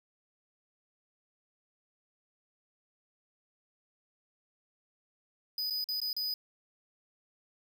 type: tone with dropouts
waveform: square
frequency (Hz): 4978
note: D#8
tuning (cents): 0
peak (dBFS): -32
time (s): 5.58-6.34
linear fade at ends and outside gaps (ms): 2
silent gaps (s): 5.7-5.706 / 5.842-5.887 / 6.002-6.016 / 6.13-6.165
effects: 10-bit